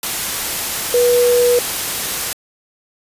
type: tone in noise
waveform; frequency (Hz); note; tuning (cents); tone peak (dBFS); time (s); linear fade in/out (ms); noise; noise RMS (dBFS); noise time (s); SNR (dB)
sine; 486; B4; -28; -10; 0.94-1.59; 2; white; -21; 0.03-2.33; +8
effects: resampled to 32000 Hz